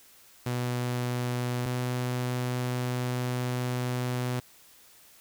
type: tone pair in turn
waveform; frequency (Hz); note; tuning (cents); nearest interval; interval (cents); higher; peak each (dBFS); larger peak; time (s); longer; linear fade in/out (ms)
sawtooth; 123.2 / 124.7; B2 / B2; -4 / +17; unison; 21; second; -24; neither; 0.46-1.66 / 1.66-4.4; second; 5
effects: white hiss -56 dBFS RMS until 5.2 s